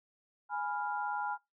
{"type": "chord", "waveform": "sine", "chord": "F diminished", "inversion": "first", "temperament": "equal", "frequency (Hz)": [830.6, 987.8, 1396.9], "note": ["Ab5", "Cb6", "F6"], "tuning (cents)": [0, 0, 0], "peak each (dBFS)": [-35, -39, -39], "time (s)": [0.49, 1.38], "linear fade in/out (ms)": 50, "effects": ["noise-tail reverb RT60 0.2 s tail -21 dB re dry"]}